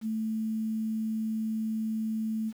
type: tone with quantisation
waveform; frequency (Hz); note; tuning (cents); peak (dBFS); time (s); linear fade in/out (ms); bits
sine; 220; A3; 0; -28; 0.01-2.53; 50; 9
effects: none